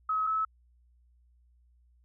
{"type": "tone pair in turn", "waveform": "sine", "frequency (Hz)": [1280, 1298.6], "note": ["D#6", "E6"], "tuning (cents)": [49, -26], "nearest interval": "unison", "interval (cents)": 25, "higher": "second", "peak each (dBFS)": -26, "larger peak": "neither", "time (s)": [[0.09, 0.27], [0.27, 0.45]], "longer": "neither", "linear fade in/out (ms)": 5, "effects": ["added 60 Hz sine -61 dBFS peak until 2.04 s"]}